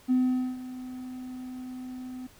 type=tone with ADSR envelope; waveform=triangle; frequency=254.2 Hz; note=C4; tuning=50 cents flat; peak=-16 dBFS; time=0.08-2.27 s; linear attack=33 ms; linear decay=450 ms; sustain=-18 dB; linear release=6 ms; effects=tanh soft clip ceiling -17 dBFS + pink hiss -56 dBFS RMS until 2.39 s